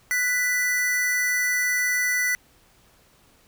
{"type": "tone pair together", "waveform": "square", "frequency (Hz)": [1480, 1981.2], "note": ["F#6", "B6"], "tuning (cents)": [0, 5], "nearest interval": "perfect fourth", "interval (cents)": 505, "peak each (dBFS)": [-31, -22], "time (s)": [0.11, 2.35], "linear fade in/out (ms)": 0, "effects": ["pink hiss -58 dBFS RMS until 3.47 s"]}